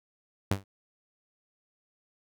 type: tone with exponential decay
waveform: sawtooth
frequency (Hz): 98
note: G2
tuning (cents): 0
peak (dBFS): -17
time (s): 0.51-0.64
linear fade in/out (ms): 5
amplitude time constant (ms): 28
effects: none